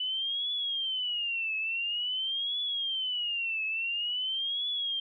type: tone with vibrato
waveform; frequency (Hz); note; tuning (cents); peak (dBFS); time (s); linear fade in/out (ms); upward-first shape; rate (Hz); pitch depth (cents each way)
sine; 2979; F#7; +11; -29; 0-5; 5; triangle; 0.48; 250
effects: none